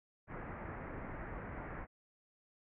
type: low-pass noise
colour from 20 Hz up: pink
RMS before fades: -45 dBFS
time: 0.27-1.87 s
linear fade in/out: 50 ms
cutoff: 2100 Hz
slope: 48 dB/octave
effects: none